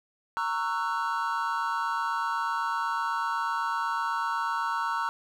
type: chord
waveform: triangle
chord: F# dominant seventh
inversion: first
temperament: just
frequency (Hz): 925 / 1110 / 1332 / 1480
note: A#5 / C#6 / E6 / F#6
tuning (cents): -14 / +2 / +18 / 0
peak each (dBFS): -29 / -31 / -30 / -33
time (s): 0.37-5.09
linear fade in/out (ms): 0
effects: none